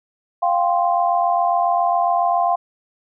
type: chord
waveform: sine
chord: F suspended second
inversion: none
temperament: just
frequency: 698.5 / 785.8 / 1047.7 Hz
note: F5 / G5 / C6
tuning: 0 / +4 / +2 cents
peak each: -17 / -21 / -22 dBFS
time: 0.42-2.56 s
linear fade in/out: 10 ms
effects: none